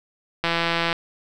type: click train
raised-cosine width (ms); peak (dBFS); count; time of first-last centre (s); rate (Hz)
0.3; -6; 83; 0.44-0.928; 168
effects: none